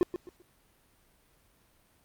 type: tone with echo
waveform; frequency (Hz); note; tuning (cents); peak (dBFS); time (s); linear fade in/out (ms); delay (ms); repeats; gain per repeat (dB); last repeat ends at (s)
triangle; 356.4; F4; +35; -18; 0.01-0.03; 0; 130; 3; -11; 0.42
effects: pink hiss -66 dBFS RMS until 2.04 s + Opus 48 kbps